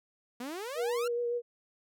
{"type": "exponential sweep", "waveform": "sawtooth", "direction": "up", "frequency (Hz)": [233.1, 1432], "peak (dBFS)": -33, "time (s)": [0.4, 1.08], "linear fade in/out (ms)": 5}
{"type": "tone with vibrato", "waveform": "sine", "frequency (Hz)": 478.1, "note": "A#4", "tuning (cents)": 44, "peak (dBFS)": -29, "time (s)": [0.75, 1.42], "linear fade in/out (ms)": 50, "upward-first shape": "sine", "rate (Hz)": 7.1, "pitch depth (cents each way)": 19}
{"effects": []}